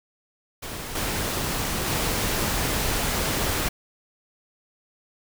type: noise with level steps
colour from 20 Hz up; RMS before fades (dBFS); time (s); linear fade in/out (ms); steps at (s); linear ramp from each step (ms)
pink; -34 / -27 / -25; 0.62-3.69; 10; 0.95 / 1.86; 5
effects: none